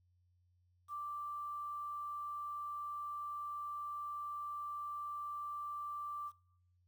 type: tone with quantisation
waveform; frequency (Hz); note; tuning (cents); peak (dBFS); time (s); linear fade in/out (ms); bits
sine; 1174.7; D6; 0; -40; 0.88-6.32; 50; 11
effects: noise-tail reverb RT60 0.7 s tail -21 dB re dry + added 89 Hz sine -70 dBFS peak until 6.87 s